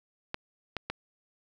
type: clicks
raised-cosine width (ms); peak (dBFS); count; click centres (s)
0.3; -16; 3; 0.344 / 0.767 / 0.9
effects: none